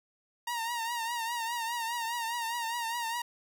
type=tone with vibrato; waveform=sawtooth; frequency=932.3 Hz; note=A#5; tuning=in tune; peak=-28 dBFS; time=0.47-3.22 s; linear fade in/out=5 ms; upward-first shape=triangle; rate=4.9 Hz; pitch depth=73 cents each way; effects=none